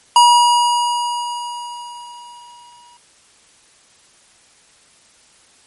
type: tone with exponential decay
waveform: square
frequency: 960 Hz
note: B5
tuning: 49 cents flat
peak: -6 dBFS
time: 0.16-2.97 s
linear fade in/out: 2 ms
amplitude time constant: 610 ms
effects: white hiss -51 dBFS RMS until 5.66 s + MP3 48 kbps